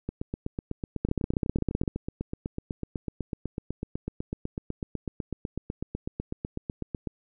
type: two click trains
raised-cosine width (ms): 3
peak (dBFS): -12 / -18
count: 14 / 57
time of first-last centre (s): 1.05-1.878 / 0.09-7.073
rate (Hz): 15.7 / 8.02
effects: none